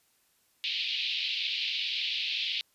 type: band-pass noise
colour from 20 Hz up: pink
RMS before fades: -32 dBFS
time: 0.64-2.61 s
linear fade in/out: 0 ms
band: 2500 to 4300 Hz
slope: 48 dB/octave
effects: white hiss -69 dBFS RMS until 2.74 s + resampled to 32000 Hz